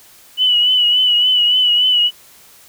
sine tone with vibrato, 2960 Hz, F#7, in tune, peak -10 dBFS, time 0.37-2.11 s, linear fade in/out 50 ms, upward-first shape triangle, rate 3.5 Hz, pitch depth 52 cents each way, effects white hiss -45 dBFS RMS until 2.68 s

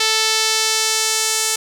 sawtooth tone with band-pass filter sweep, 440 Hz, A4, in tune, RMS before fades -18 dBFS, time 0-1.56 s, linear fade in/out 5 ms, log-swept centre 4500 to 7400 Hz, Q 1.3, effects none

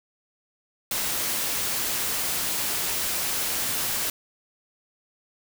white noise, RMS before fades -27 dBFS, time 0.91-4.1 s, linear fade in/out 2 ms, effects none

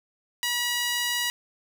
sawtooth tone with high-pass filter, 966 Hz, B5, 39 cents flat, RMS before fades -27 dBFS, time 0.43-1.3 s, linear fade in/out 0 ms, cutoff 2300 Hz, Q 1.2, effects 8-bit

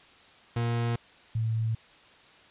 40% pulse / sine tone pair in turn, 117.7 / 111.96 Hz, A#2 / A2, +17 / +31 cents, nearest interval minor second, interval 86 cents, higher first, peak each -25 dBFS, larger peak neither, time 0.56-0.96 / 1.35-1.75 s, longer neither, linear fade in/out 5 ms, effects white hiss -55 dBFS RMS until 2.5 s + resampled to 8000 Hz

